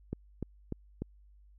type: click train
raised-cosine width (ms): 3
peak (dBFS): -22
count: 4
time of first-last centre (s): 0.13-1.02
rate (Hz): 3.37
effects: added 50 Hz sine -56 dBFS peak until 1.58 s